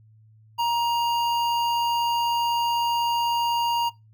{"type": "tone with notch filter", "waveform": "square", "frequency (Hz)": 942, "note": "A#5", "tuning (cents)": 18, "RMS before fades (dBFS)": -23, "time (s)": [0.58, 3.9], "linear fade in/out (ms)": 20, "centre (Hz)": 8800, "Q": 0.76, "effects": ["noise-tail reverb RT60 0.2 s tail -19 dB re dry", "added 109 Hz sine -51 dBFS peak until 4.13 s"]}